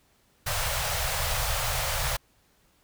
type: band-stop noise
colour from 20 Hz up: pink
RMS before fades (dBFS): -28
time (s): 0.46-2.17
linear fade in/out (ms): 10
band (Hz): 140 to 520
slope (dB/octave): 48
effects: pink hiss -65 dBFS RMS until 2.83 s